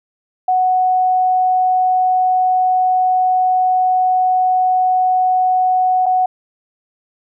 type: tone with dropouts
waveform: sine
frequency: 740 Hz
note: F#5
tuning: in tune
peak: -11 dBFS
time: 0.48-6.26 s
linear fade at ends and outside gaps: 5 ms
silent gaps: 6.059-6.063 s
effects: none